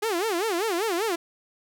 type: tone with vibrato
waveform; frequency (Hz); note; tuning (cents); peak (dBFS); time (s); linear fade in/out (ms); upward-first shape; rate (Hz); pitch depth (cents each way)
sawtooth; 392; G4; 0; -20; 0.02-1.16; 10; sine; 5.1; 270
effects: none